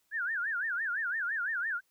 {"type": "tone with vibrato", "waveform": "sine", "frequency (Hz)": 1598, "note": "G6", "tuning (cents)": 33, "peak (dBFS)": -30, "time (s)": [0.11, 1.81], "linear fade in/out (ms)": 50, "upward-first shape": "sine", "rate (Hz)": 5.9, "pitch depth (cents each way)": 240, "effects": ["white hiss -74 dBFS RMS until 1.9 s"]}